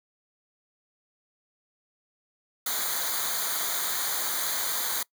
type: noise with comb filter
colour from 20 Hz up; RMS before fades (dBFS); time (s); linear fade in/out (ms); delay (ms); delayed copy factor
white; -29; 2.66-5.03; 5; 0.37; -0.85
effects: noise-tail reverb RT60 0.1 s tail -23 dB re dry